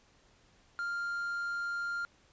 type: tone with quantisation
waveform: triangle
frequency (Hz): 1396.9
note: F6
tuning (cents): 0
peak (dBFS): -31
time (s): 0.79-2.05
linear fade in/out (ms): 0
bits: 10
effects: pink hiss -65 dBFS RMS until 2.32 s + resampled to 16000 Hz